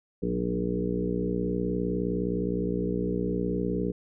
harmonic tone with a mistuned harmonic, 59.5 Hz, A#1, 36 cents sharp, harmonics 1 / 2 / 3 / 4 / 5 / 6 / 7 / 8, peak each -37 / -38 / -30 / -37 / -33 / -40 / -32 / -35 dBFS, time 0.22-3.92 s, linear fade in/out 10 ms, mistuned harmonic 3, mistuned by +42 cents, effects none

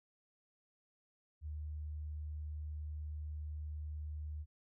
sine tone, 75.8 Hz, D#2, 45 cents flat, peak -40 dBFS, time 1.41-4.46 s, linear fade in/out 50 ms, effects none

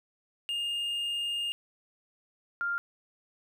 triangle / sine tone pair in turn, 2827 / 1398.1 Hz, F7 / F6, +20 / +1 cents, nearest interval octave, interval 1219 cents, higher first, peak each -28 dBFS, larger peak neither, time 0.49-1.52 / 2.61-2.78 s, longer first, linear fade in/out 0 ms, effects none

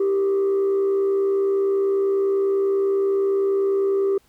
sine tone with frequency modulation, 392.6 Hz, G4, 3 cents sharp, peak -15 dBFS, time 0-4.18 s, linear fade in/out 5 ms, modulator 69.7 Hz, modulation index 0.25, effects tanh soft clip ceiling -16 dBFS + pink hiss -60 dBFS RMS until 4.28 s

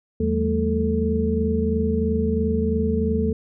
sine tone cluster, 81 / 174 / 202.1 / 225.1 / 440 Hz, E2 / F3 / G#3 / A3 / A4, -30 / -6 / -47 / +40 / 0 cents, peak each -24 / -30 / -27 / -24 / -24 dBFS, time 0.2-3.33 s, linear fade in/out 5 ms, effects none

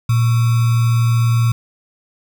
sine tone with sample-and-hold, 116.54 Hz, A#2, in tune, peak -11 dBFS, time 0.09-1.52 s, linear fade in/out 5 ms, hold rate 1225 Hz, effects none

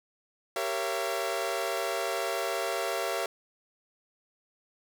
sawtooth chord, G diminished seventh, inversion none, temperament equal with one note detuned, 392 / 466.2 / 554.4 / 675.4 Hz, G4 / Bb4 / Db5 / Fb5, 0 / 0 / 0 / +42 cents, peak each -32 / -32 / -31 / -29 dBFS, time 0.56-3.26 s, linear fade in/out 2 ms, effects none

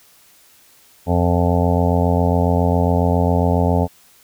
harmonic tone, 87.31 Hz, F2, in tune, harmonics 1 / 2 / 3 / 5 / 6 / 7 / 8 / 9 / 10, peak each -17 / -20 / -22 / -24 / -25 / -25 / -26 / -27 / -27 dBFS, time 1.06-3.88 s, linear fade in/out 50 ms, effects white hiss -51 dBFS RMS until 4.23 s

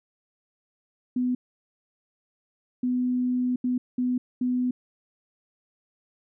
sine tone bursts at uneven times, 249.8 Hz, B3, 20 cents sharp, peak -22 dBFS, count 5, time 1.16-1.35 / 2.83-3.56 / 3.64-3.78 / 3.98-4.18 / 4.41-4.71 s, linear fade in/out 5 ms, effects none

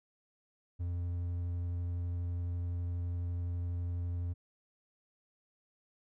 triangle tone with vibrato, 87.31 Hz, F2, in tune, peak -31 dBFS, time 0.79-4.34 s, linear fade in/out 20 ms, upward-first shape sine, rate 12 Hz, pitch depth 9 cents each way, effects none

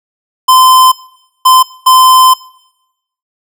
square tone bursts at uneven times, 1030 Hz, C6, 28 cents flat, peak -3 dBFS, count 3, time 0.48-0.92 / 1.45-1.63 / 1.86-2.34 s, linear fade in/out 10 ms, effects noise-tail reverb RT60 0.9 s tail -21 dB re dry

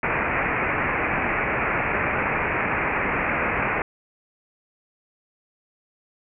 white low-pass noise, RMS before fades -24 dBFS, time 0.03-3.82 s, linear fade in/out 2 ms, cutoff 2500 Hz, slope 96 dB/octave, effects none

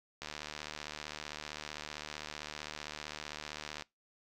click train, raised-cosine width 0.2 ms, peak -23 dBFS, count 273, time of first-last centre 0.22-3.823 s, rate 75.5 Hz, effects noise-tail reverb RT60 0.2 s tail -23 dB re dry

